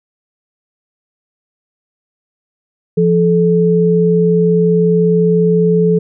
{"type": "tone pair together", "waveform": "sine", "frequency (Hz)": [172.2, 432.8], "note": ["F3", "A4"], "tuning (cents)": [-24, -29], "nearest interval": "octave + major third", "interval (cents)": 1595, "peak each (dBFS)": -11, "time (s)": [2.97, 5.99], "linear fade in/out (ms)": 10, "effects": []}